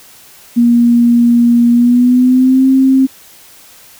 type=tone with pitch glide; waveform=sine; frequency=237.5 to 265 Hz; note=A#3 to C4; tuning=+33 to +22 cents; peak=-5 dBFS; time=0.56-3.07 s; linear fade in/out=20 ms; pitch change=+189 cents; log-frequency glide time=1.71-2.68 s; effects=white hiss -40 dBFS RMS until 3.99 s